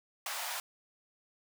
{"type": "high-pass noise", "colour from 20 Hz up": "pink", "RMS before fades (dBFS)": -38, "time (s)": [0.26, 0.6], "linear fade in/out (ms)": 2, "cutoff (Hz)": 640, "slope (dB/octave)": 48, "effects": []}